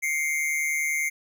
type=tone pair together; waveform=square; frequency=2100 / 2250 Hz; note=C7 / C#7; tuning=+6 / +25 cents; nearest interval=minor second; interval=119 cents; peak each=-26 / -30 dBFS; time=0.02-1.1 s; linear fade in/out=20 ms; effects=none